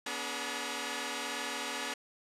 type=tone cluster; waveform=5% pulse; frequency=245.6 / 286.9 / 423.3 / 949 Hz; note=B3 / D4 / G#4 / A#5; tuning=-9 / -40 / +33 / +31 cents; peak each=-29 dBFS; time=0.06-1.94 s; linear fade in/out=5 ms; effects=low-pass 9000 Hz 12 dB/octave